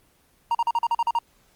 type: tone bursts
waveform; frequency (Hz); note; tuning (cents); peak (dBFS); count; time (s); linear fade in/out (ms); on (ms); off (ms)
triangle; 934; A#5; +3; -17; 9; 0.51-1.188; 2; 38; 42
effects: pink hiss -61 dBFS RMS until 1.55 s + Opus 24 kbps